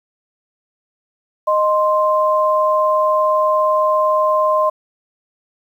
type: tone pair together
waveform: sine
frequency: 619 / 1047.1 Hz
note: D#5 / C6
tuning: -9 / +1 cents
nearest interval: major sixth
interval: 910 cents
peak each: -15 dBFS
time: 1.47-4.7 s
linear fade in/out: 10 ms
effects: 8-bit